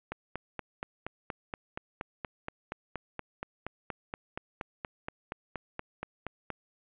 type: click train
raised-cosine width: 0.5 ms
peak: -20 dBFS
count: 28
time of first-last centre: 0.12-6.503 s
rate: 4.23 Hz
effects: resampled to 8000 Hz + 9-bit